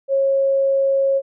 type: tone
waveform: sine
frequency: 545 Hz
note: C#5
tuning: 29 cents flat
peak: -14 dBFS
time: 0.08-1.22 s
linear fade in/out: 50 ms
effects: none